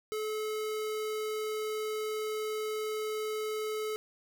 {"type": "tone", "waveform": "square", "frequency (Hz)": 430.7, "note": "A4", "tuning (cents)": -37, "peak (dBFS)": -33, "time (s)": [0.12, 3.96], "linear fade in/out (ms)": 0, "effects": []}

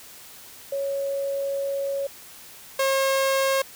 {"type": "tone pair in turn", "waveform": ["sine", "sawtooth"], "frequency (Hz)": [554.4, 539.2], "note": ["C#5", "C#5"], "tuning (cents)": [0, -48], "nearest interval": "unison", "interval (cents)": 48, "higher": "first", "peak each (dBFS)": [-24, -16], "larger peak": "second", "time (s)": [[0.72, 2.07], [2.79, 3.62]], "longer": "first", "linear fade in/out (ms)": 5, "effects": ["white hiss -45 dBFS RMS until 3.75 s"]}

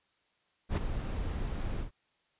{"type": "noise with ADSR envelope", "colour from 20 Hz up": "brown", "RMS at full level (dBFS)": -24, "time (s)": [0.69, 1.91], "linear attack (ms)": 84, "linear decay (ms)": 7, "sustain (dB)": -10, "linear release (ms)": 120, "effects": ["white hiss -73 dBFS RMS until 2.39 s", "resampled to 8000 Hz"]}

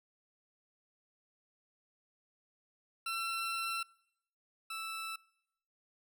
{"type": "tone pair in turn", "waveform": "20% pulse", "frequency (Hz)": [1348, 1320.3], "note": ["E6", "E6"], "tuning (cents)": [38, 2], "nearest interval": "unison", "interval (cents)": 36, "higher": "first", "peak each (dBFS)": [-30, -34], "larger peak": "first", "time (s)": [[3.06, 3.83], [4.7, 5.16]], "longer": "first", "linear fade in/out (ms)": 5, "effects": ["noise-tail reverb RT60 0.8 s tail -24 dB re dry"]}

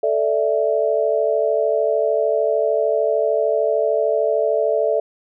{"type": "chord", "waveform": "sine", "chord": "A suspended fourth", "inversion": "none", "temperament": "just", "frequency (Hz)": [440, 586.7, 660], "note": ["A4", "D5", "E5"], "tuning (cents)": [0, -2, 2], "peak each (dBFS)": -20, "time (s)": [0.03, 5], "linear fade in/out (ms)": 5, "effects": []}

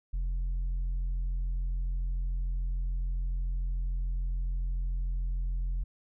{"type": "tone with tanh clipping", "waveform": "sine", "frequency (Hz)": 43.46, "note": "F1", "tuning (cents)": -8, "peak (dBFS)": -29, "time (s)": [0.13, 5.84], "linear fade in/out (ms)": 10, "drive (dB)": 3, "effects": []}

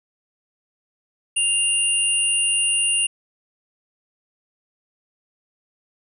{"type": "tone pair together", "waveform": "sine", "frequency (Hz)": [2794, 9398], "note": ["F7", "D9"], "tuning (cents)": [0, 0], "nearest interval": "octave + major sixth", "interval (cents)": 2100, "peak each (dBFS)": -20, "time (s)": [1.36, 3.07], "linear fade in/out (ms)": 10, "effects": []}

